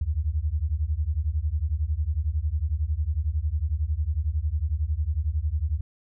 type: beating tone pair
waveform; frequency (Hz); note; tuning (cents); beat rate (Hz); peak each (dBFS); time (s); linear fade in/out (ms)
sine; 71 / 82; C#2 / E2; +42 / -9; 11; -26; 0.01-5.81; 5
effects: none